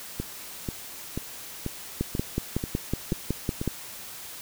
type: two click trains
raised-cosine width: 3 ms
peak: -16 / -12 dBFS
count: 8 / 10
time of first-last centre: 0.2-3.615 / 2.01-3.677 s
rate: 2.05 / 5.4 Hz
effects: white hiss -41 dBFS RMS until 4.41 s